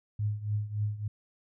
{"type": "tone with tremolo", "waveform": "sine", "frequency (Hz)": 105, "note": "G#2", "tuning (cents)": 19, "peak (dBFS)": -25, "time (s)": [0.19, 1.08], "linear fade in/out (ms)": 5, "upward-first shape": "triangle", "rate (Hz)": 3.5, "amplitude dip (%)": 85, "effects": []}